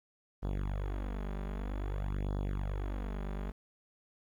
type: tone with flanger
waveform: sawtooth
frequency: 49 Hz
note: G1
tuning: in tune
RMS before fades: -36 dBFS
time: 0.42-3.52 s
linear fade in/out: 20 ms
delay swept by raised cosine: 0.2 to 5.1 ms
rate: 0.52 Hz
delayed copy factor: +1
effects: low-pass 2000 Hz 12 dB/octave + 11-bit